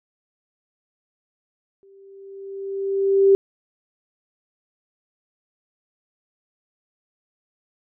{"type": "tone with exponential growth", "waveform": "sine", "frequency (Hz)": 391.8, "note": "G4", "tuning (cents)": -1, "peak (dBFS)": -9, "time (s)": [1.83, 3.35], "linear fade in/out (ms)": 0, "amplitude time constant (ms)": 330, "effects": []}